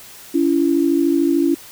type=tone pair together; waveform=sine; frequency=283 / 336.5 Hz; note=C#4 / E4; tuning=+36 / +36 cents; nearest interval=minor third; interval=300 cents; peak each=-16 dBFS; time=0.34-1.55 s; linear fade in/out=10 ms; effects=white hiss -40 dBFS RMS until 1.71 s